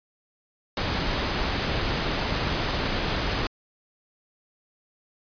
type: noise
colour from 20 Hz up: pink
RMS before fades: -26 dBFS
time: 0.77-3.47 s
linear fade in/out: 2 ms
effects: resampled to 11025 Hz